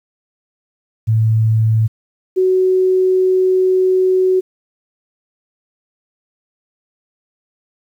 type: tone pair in turn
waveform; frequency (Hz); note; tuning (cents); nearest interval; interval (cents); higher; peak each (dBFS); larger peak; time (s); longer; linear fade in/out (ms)
sine; 110.8 / 372.7; A2 / F#4; +13 / +13; octave + major sixth; 2100; second; -10; neither; 1.07-1.88 / 2.36-4.41; second; 20
effects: 8-bit